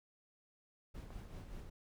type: noise with tremolo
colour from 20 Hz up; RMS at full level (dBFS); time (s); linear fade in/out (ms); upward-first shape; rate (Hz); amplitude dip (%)
brown; -47; 0.94-1.7; 10; sine; 5.2; 45
type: clicks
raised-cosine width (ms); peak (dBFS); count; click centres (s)
1; -43 / -39 / -47; 3; 1.031 / 1.105 / 1.254
effects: none